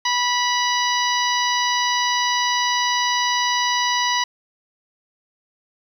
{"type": "harmonic tone", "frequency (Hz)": 980, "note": "B5", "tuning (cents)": -14, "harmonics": [1, 2, 3, 4, 5, 6], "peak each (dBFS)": [-21, -24, -26, -27, -28, -29], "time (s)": [0.05, 4.24], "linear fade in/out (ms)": 5, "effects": ["8-bit"]}